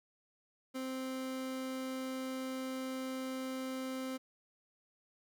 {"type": "tone", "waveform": "30% pulse", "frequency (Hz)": 261.1, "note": "C4", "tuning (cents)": -3, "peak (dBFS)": -35, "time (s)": [0.74, 4.18], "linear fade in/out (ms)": 20, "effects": []}